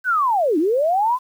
sine linear two-way sweep, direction down then up, 1556 to 288.4 to 1046 Hz, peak -15 dBFS, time 0.04-1.19 s, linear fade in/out 50 ms, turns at 0.58 s, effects 8-bit

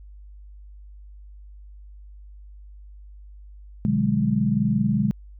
sine chord, G# half-diminished seventh, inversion first, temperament just, 124.59 / 149.51 / 186.89 / 207.7 Hz, B2 / D3 / F#3 / G#3, +16 / +31 / +18 / 0 cents, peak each -26 / -26 / -26 / -21 dBFS, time 3.85-5.11 s, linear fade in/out 0 ms, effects added 50 Hz sine -41 dBFS peak until 5.39 s

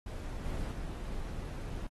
brown noise with level steps, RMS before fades -39 / -36 / -39 dBFS, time 0.06-1.87 s, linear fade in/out 5 ms, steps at 0.45 / 0.71 s, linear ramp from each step 5 ms, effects AAC 32 kbps

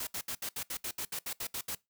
white noise bursts, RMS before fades -37 dBFS, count 13, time 0-1.751 s, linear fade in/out 5 ms, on 71 ms, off 69 ms, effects noise-tail reverb RT60 0.2 s tail -22 dB re dry

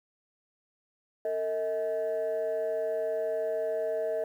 sine tone pair together, 451.8 / 637.7 Hz, A4 / D#5, +46 / +42 cents, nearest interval tritone, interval 596 cents, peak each -30 / -28 dBFS, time 1.25-4.24 s, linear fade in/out 2 ms, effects tanh soft clip ceiling -24 dBFS + 10-bit

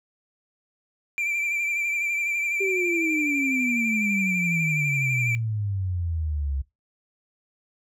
triangle tone with vibrato, 2351 Hz, D7, 1 cent sharp, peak -22 dBFS, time 1.18-5.35 s, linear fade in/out 0 ms, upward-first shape triangle, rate 12 Hz, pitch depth 44 cents each way
sine exponential sweep, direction down, 395.2 to 66.5 Hz, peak -24 dBFS, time 2.6-6.62 s, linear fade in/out 10 ms
effects noise-tail reverb RT60 0.2 s tail -21 dB re dry

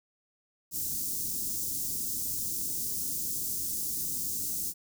white band-stop noise, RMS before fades -33 dBFS, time 0.71-4.74 s, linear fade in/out 50 ms, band 330 to 5700 Hz, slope 24 dB/octave, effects none

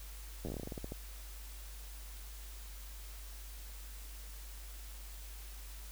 slowing click train, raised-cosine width 2 ms, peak -28 dBFS, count 15, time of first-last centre 0.45-0.921 s, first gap 10 ms, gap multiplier 1.17, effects added 50 Hz sine -46 dBFS peak until 5.91 s + white hiss -54 dBFS RMS until 5.91 s

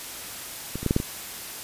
clicks, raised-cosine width 3 ms, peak -17 / -20 / -10 / -7 / -7 / -15 dBFS, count 6, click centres 0.756 / 0.83 / 0.863 / 0.909 / 0.964 / 1.001 s, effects white hiss -37 dBFS RMS until 1.63 s + resampled to 32000 Hz

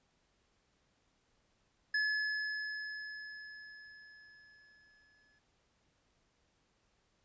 square tone with exponential decay, 1711 Hz, A6, 49 cents flat, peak -30 dBFS, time 1.94-5.39 s, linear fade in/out 5 ms, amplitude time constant 750 ms, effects pink hiss -75 dBFS RMS until 7.24 s + resampled to 16000 Hz

